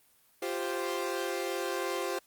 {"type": "chord", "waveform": "sawtooth", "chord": "F suspended second", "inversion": "none", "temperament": "equal", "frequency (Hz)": [349.2, 392, 523.3], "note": ["F4", "G4", "C5"], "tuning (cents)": [0, 0, 0], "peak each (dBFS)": -32, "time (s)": [0.42, 2.19], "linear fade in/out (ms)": 5, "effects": ["white hiss -65 dBFS RMS until 2.26 s", "Opus 32 kbps"]}